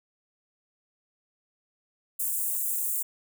white high-pass noise, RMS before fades -29 dBFS, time 2.19-3.03 s, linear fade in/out 10 ms, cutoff 7500 Hz, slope 48 dB/octave, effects none

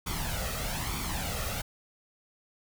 pink noise with flanger, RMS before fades -33 dBFS, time 0.06-1.62 s, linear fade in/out 10 ms, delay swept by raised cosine 0.88 to 1.57 ms, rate 1.1 Hz, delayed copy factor +0.65, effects none

